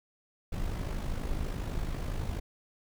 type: noise with amplitude modulation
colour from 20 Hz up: brown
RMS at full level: -31 dBFS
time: 0.52-2.4 s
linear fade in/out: 10 ms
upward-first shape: sine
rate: 52 Hz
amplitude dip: 55%
effects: none